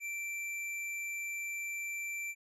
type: tone with hard clipping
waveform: sine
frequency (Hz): 2345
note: D7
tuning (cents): -3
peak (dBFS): -38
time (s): 0-2.35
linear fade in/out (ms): 50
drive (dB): 12
effects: resampled to 32000 Hz